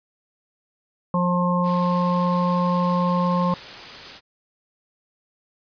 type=harmonic tone; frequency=177.6 Hz; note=F3; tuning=29 cents sharp; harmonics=1 / 3 / 5 / 6; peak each=-20 / -26 / -29 / -24 dBFS; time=1.14-3.54 s; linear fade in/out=2 ms
type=noise; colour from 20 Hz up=white; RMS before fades=-37 dBFS; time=1.63-4.21 s; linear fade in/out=50 ms
effects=resampled to 11025 Hz